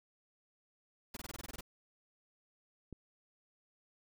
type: noise bursts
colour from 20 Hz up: pink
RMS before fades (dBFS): -45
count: 10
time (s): 1.14-1.609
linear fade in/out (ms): 5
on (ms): 28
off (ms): 21
type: click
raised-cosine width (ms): 3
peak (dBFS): -33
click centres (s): 2.927
effects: none